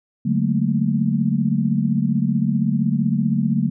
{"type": "tone cluster", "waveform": "sine", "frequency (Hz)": [144.8, 185.3, 215.2, 230.8], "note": ["D3", "F#3", "A3", "A#3"], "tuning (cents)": [-24, 3, -38, -17], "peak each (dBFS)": -22, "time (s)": [0.25, 3.7], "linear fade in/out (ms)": 10, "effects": []}